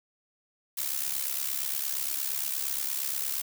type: noise with amplitude modulation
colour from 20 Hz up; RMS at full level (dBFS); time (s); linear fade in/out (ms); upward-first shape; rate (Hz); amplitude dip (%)
blue; -28; 0.77-3.42; 10; sine; 68.6; 75
effects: none